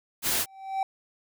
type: noise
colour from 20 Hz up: white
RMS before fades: -26 dBFS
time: 0.22-0.46 s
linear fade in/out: 50 ms
type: tone with exponential growth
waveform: triangle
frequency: 773 Hz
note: G5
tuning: 24 cents flat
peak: -20 dBFS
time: 0.37-0.83 s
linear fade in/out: 2 ms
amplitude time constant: 100 ms
effects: none